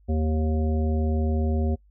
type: harmonic tone with a mistuned harmonic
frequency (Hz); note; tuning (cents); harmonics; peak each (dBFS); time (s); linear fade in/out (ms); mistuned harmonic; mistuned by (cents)
77.9; D#2; +3; 1 / 3 / 5 / 7 / 9; -22 / -28 / -33 / -36 / -39; 0.08-1.76; 20; 9; +17
effects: noise-tail reverb RT60 0.1 s tail -25 dB re dry + added 50 Hz sine -54 dBFS peak until 1.9 s

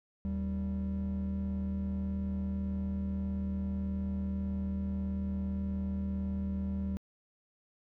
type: tone pair together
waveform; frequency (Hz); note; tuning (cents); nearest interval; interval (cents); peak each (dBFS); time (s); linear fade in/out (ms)
triangle; 77.78 / 195.03; D#2 / G3; 0 / -9; octave + major third; 1591; -32 / -30; 0.25-6.97; 0
effects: tanh soft clip ceiling -27 dBFS

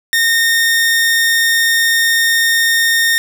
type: tone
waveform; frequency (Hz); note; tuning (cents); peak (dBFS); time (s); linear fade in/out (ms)
sawtooth; 1836; A#6; -27; -7; 0.13-3.18; 0
effects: none

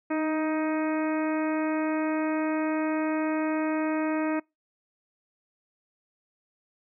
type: harmonic tone with a mistuned harmonic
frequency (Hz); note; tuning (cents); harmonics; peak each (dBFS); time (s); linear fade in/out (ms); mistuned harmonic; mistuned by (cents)
313.3; D#4; +12; 1 / 2 / 3 / 4 / 5 / 6 / 7 / 8; -26 / -32 / -36 / -38 / -40 / -42 / -43 / -44; 0.1-4.4; 10; 1; -19
effects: noise-tail reverb RT60 0.2 s tail -25 dB re dry

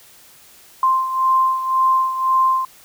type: beating tone pair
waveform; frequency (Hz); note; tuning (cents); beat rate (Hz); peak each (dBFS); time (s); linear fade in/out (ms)
sine; 1046.5 / 1048.4; C6 / C6; 0 / +3; 1.9; -15 / -21; 0.83-2.65; 2
effects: white hiss -47 dBFS RMS until 2.84 s

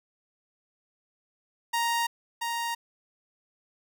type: tone with echo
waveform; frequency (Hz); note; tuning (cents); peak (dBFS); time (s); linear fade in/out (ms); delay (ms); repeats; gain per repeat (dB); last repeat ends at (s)
sawtooth; 934; A#5; +3; -21; 1.73-2.07; 10; 680; 1; -4; 2.75
effects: none

